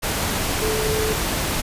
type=tone in noise; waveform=sine; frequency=434 Hz; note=A4; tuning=24 cents flat; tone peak=-22 dBFS; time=0.61-1.14 s; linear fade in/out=20 ms; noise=pink; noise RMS=-23 dBFS; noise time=0.02-1.62 s; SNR=-2 dB; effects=resampled to 32000 Hz